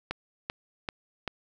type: click train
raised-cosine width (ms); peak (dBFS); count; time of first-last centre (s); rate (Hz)
0.3; -15; 4; 0.11-1.277; 2.57
effects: none